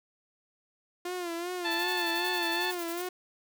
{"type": "tone with vibrato", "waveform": "sawtooth", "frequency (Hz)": 349.2, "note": "F4", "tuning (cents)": 0, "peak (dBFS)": -29, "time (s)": [1.05, 3.09], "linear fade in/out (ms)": 5, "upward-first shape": "sine", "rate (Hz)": 2.6, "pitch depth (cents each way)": 73}
{"type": "harmonic tone", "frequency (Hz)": 878, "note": "A5", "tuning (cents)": -4, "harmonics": [1, 2, 3, 4, 5], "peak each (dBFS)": [-35, -33, -37, -36, -38], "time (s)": [1.64, 2.72], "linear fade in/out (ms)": 20}
{"type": "noise with tremolo", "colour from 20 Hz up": "blue", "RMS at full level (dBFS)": -41, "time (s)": [1.7, 3.08], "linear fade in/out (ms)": 20, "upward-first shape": "square", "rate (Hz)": 11, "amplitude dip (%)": 65}
{"effects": []}